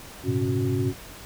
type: tone cluster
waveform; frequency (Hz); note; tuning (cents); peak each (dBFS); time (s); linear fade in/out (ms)
sine; 101.9 / 117.2 / 131.4 / 275.6 / 367.7; G#2 / A#2 / C3 / C#4 / F#4; -32 / +10 / +8 / -10 / -11; -28; 0.23-0.94; 50
effects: tanh soft clip ceiling -11 dBFS + pink hiss -43 dBFS RMS until 1.25 s